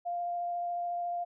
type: tone with vibrato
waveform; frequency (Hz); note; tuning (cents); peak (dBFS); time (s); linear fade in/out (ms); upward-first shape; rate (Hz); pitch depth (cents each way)
sine; 698.5; F5; 0; -31; 0.05-1.25; 20; sine; 14; 8
effects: none